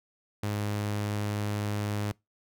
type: tone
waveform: sawtooth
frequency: 103.83 Hz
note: G#2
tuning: in tune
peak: -25 dBFS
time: 0.43-2.12 s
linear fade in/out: 5 ms
effects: noise-tail reverb RT60 0.2 s tail -24 dB re dry